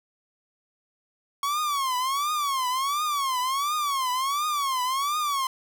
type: tone with vibrato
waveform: 45% pulse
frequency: 1106 Hz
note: C#6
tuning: 4 cents flat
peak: -24 dBFS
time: 1.43-5.47 s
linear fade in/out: 2 ms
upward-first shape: triangle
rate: 1.4 Hz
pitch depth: 200 cents each way
effects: none